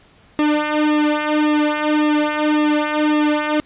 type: tone with flanger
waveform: sawtooth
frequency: 301.1 Hz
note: D4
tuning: 43 cents sharp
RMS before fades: -17 dBFS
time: 0.39-3.6 s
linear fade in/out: 0 ms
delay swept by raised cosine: 1.3 to 3.1 ms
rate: 1.8 Hz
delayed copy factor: -1
effects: pink hiss -51 dBFS RMS until 3.65 s + resampled to 8000 Hz